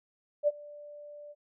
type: tone with ADSR envelope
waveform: sine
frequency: 588 Hz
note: D5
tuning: 2 cents sharp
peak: -20 dBFS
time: 0.43-1.35 s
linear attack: 46 ms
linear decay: 32 ms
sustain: -24 dB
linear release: 39 ms
effects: none